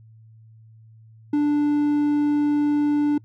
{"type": "tone", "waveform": "triangle", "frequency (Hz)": 293.7, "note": "D4", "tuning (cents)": 0, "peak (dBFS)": -15, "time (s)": [1.33, 3.18], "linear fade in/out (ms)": 5, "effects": ["noise-tail reverb RT60 0.1 s tail -26 dB re dry", "added 111 Hz sine -46 dBFS peak until 3.24 s"]}